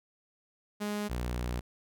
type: tone pair in turn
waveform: sawtooth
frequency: 207.7 / 60.79 Hz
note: G#3 / B1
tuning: 0 / -27 cents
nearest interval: octave + major sixth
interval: 2127 cents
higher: first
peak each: -28 dBFS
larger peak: neither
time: 0.8-1.09 / 1.09-1.61 s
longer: second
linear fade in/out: 20 ms
effects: none